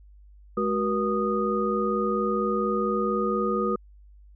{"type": "tone cluster", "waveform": "sine", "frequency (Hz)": [211.2, 373.7, 478, 1237], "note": ["G#3", "F#4", "A#4", "D#6"], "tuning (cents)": [29, 17, 43, -10], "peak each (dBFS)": -28, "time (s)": [0.57, 3.76], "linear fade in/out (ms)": 5, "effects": ["added 50 Hz sine -48 dBFS peak until 4.35 s"]}